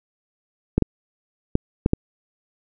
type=clicks; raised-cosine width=3 ms; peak=-3 dBFS; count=5; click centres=0.78 / 0.823 / 1.554 / 1.861 / 1.934 s; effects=none